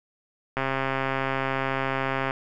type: click train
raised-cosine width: 0.5 ms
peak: -11 dBFS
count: 234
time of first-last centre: 0.57-2.309 s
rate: 134 Hz
effects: none